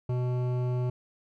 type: tone with hard clipping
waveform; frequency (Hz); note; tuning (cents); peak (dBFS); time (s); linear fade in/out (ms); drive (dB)
triangle; 124.5; B2; +14; -28; 0.09-0.9; 5; 17
effects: none